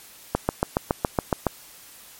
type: click train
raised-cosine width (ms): 1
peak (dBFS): -5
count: 9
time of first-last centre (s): 0.35-1.467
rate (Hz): 7.16
effects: white hiss -47 dBFS RMS until 2.19 s + MP3 64 kbps